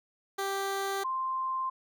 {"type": "tone pair in turn", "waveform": ["15% pulse", "sine"], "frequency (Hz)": [392.2, 1047], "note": ["G4", "C6"], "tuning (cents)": [1, 1], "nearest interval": "octave + perfect fourth", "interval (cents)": 1700, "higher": "second", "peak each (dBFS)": [-24, -29], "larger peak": "first", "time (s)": [[0.38, 1.04], [1.04, 1.7]], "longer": "neither", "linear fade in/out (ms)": 10, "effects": []}